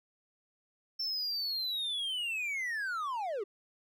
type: linear sweep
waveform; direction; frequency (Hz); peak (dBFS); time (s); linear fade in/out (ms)
triangle; down; 5400 to 370; -31; 0.99-3.44; 10
effects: none